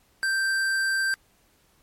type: tone with tanh clipping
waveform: sine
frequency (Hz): 1568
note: G6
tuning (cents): 0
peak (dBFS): -24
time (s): 0.23-1.14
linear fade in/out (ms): 0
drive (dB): 16
effects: pink hiss -63 dBFS RMS until 1.82 s + MP3 64 kbps